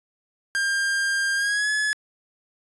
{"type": "tone with pitch glide", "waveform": "45% pulse", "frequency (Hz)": [1600, 1705], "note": ["G6", "G#6"], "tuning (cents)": [35, 45], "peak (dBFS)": -21, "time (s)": [0.55, 1.93], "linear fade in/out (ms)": 0, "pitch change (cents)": 110, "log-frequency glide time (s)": [1.35, 1.7], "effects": ["resampled to 24000 Hz"]}